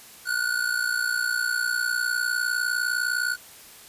square ring-modulated tone, 1472 Hz, F#6, 9 cents flat, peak -21 dBFS, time 0.25-3.37 s, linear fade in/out 50 ms, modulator 29.9 Hz, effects white hiss -47 dBFS RMS until 3.88 s + resampled to 32000 Hz

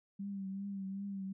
sine tone with vibrato, 196 Hz, G3, in tune, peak -38 dBFS, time 0.19-1.33 s, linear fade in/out 10 ms, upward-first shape triangle, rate 2.6 Hz, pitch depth 49 cents each way, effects none

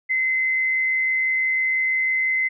sine tone with amplitude modulation, 2055 Hz, C7, 32 cents flat, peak -17 dBFS, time 0.09-2.49 s, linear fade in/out 20 ms, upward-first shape sine, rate 146 Hz, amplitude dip 30%, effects none

